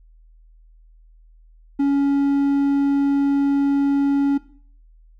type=tone; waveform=triangle; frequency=280 Hz; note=C#4; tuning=18 cents sharp; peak=-13 dBFS; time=1.79-4.38 s; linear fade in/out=10 ms; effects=noise-tail reverb RT60 0.5 s tail -17 dB re dry + added 40 Hz sine -47 dBFS peak until 5.19 s